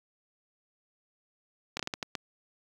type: slowing click train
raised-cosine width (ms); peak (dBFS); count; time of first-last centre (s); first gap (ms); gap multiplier
0.2; -15; 7; 1.77-2.152; 24; 1.39
effects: high-pass 60 Hz 12 dB/octave + 8-bit